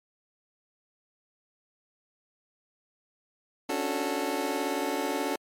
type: chord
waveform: 25% pulse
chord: D major seventh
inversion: third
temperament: just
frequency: 275.3 / 293.7 / 367.1 / 440.5 Hz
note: C#4 / D4 / F#4 / A4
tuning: -12 / 0 / -14 / +2 cents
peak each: -30 dBFS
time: 3.69-5.36 s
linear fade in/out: 5 ms
effects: MP3 64 kbps